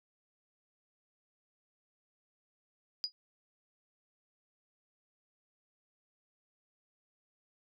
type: tone with exponential decay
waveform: sine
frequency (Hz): 4911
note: D#8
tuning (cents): -23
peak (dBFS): -27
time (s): 3.04-3.12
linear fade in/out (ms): 0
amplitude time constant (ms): 16
effects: none